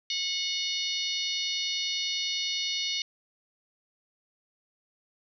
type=harmonic tone; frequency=730 Hz; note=F#5; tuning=24 cents flat; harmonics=3 / 4 / 5 / 6 / 7 / 8; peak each=-37 / -34 / -33 / -34 / -39 / -40 dBFS; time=0.1-3.02 s; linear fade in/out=2 ms; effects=none